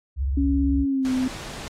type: tone with vibrato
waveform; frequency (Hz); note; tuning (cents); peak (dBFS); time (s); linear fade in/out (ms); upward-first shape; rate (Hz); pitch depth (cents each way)
sine; 67.7; C#2; -40; -21; 0.16-0.86; 50; triangle; 18; 230
type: tone with pitch glide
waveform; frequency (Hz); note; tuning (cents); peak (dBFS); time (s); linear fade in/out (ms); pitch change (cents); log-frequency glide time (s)
sine; 277.2 to 257.1; C#4 to C4; 0 to -30; -20; 0.37-1.28; 5; -130; 0.85-1.12
type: noise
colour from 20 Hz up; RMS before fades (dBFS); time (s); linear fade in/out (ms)
pink; -36; 1.05-1.68; 0
effects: low-pass 8000 Hz 12 dB/octave + AAC 48 kbps